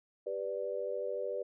sine chord, G major, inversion none, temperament equal with one note detuned, 394.5 / 493.9 / 587.3 Hz, G4 / B4 / D5, +11 / 0 / 0 cents, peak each -40 / -37 / -38 dBFS, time 0.26-1.43 s, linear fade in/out 10 ms, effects none

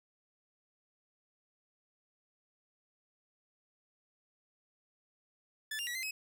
sawtooth tone with pitch steps, 1740 / 2801 / 1935 / 2069 / 2557 Hz, A6 / F7 / B6 / C7 / D#7, -20 / +4 / -36 / -20 / +47 cents, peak -33 dBFS, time 5.71-6.11 s, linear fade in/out 5 ms, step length 80 ms, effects none

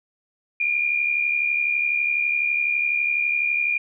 sine tone pair together, 2349 / 2421 Hz, D7 / D#7, 0 / -48 cents, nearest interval minor second, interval 52 cents, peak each -27 / -20 dBFS, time 0.6-3.78 s, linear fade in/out 5 ms, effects none

